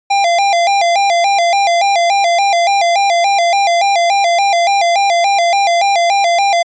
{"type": "tone with vibrato", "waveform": "square", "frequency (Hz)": 740, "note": "F#5", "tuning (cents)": 0, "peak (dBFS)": -10, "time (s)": [0.1, 6.63], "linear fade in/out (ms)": 10, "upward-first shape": "square", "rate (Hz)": 3.5, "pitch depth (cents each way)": 130, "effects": ["resampled to 16000 Hz"]}